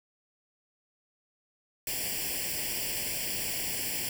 white noise with comb filter, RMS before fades -33 dBFS, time 1.87-4.09 s, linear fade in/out 2 ms, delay 0.39 ms, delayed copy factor +0.95, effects none

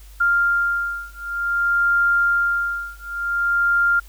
sine beating tone pair, 1396.9 / 1397.44 Hz, F6 / F6, 0 / +1 cents, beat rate 0.54 Hz, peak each -20 dBFS, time 0.2-4 s, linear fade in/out 10 ms, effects added 50 Hz sine -40 dBFS peak until 4.08 s + white hiss -51 dBFS RMS until 4.08 s

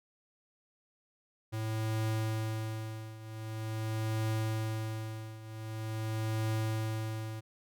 square tone with tremolo, 110.1 Hz, A2, 2 cents sharp, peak -30 dBFS, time 1.52-7.41 s, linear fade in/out 20 ms, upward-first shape triangle, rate 0.45 Hz, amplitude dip 85%, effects none

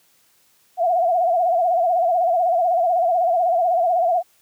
sine tone with vibrato, 698.5 Hz, F5, in tune, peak -15 dBFS, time 0.77-4.23 s, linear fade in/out 50 ms, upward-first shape sine, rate 16 Hz, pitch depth 100 cents each way, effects white hiss -59 dBFS RMS until 4.41 s + high-pass 60 Hz 12 dB/octave

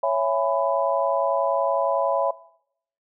sine chord, C# minor seventh, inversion none, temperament just, 554.4 / 665.2 / 831.5 / 997.9 Hz, C#5 / E5 / G#5 / B5, 0 / +16 / +2 / +18 cents, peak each -23 / -24 / -29 / -26 dBFS, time 0.03-2.31 s, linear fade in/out 5 ms, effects noise-tail reverb RT60 0.7 s tail -20 dB re dry

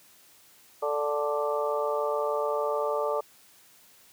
harmonic tone with a mistuned harmonic, 146.83 Hz, D3, in tune, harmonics 3 / 4 / 5 / 6 / 7 / 8, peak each -30 / -29 / -40 / -34 / -42 / -33 dBFS, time 0.82-3.21 s, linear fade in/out 10 ms, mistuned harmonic 7, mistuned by +61 cents, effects white hiss -57 dBFS RMS until 4.12 s + high-pass 80 Hz 12 dB/octave

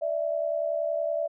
sine tone pair together, 588.8 / 659.3 Hz, D5 / E5, +4 / 0 cents, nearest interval major second, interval 196 cents, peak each -28 dBFS, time 0.01-1.28 s, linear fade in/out 20 ms, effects none

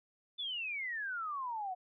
sine exponential sweep, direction down, 3549 to 715 Hz, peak -36 dBFS, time 0.38-1.75 s, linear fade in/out 20 ms, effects none

